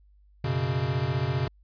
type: chord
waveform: square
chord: F# suspended fourth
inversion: none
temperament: equal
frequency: 92.5 / 123.47 / 138.59 Hz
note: F#2 / B2 / C#3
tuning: 0 / 0 / 0 cents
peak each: -34 / -29 / -29 dBFS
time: 0.44-1.48 s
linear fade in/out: 5 ms
effects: added 50 Hz sine -55 dBFS peak until 1.63 s + resampled to 11025 Hz